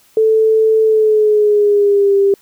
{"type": "tone with pitch glide", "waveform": "sine", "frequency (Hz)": [440, 396.6], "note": ["A4", "G4"], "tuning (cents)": [0, 20], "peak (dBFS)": -8, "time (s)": [0.17, 2.34], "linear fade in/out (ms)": 2, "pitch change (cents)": -180, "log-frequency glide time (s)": [0.83, 2.16], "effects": ["white hiss -51 dBFS RMS until 2.41 s"]}